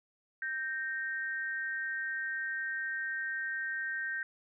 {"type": "tone pair together", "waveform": "sine", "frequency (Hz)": [1563.7, 1852], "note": ["G6", "A#6"], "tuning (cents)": [-5, -12], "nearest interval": "minor third", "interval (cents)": 293, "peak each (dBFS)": [-35, -37], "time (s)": [0.42, 4.23], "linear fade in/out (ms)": 2, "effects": []}